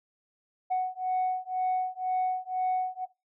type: beating tone pair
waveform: sine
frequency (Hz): 740 / 742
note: F#5 / F#5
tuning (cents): 0 / +5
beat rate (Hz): 2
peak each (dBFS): -28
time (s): 0.7-3.06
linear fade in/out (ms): 20
effects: noise-tail reverb RT60 0.2 s tail -17 dB re dry + tanh soft clip ceiling -22 dBFS